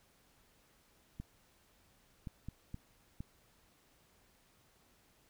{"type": "clicks", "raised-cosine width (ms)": 5, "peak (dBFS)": -30, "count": 5, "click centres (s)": [1.2, 2.272, 2.486, 2.744, 3.205], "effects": ["pink hiss -69 dBFS RMS until 5.29 s"]}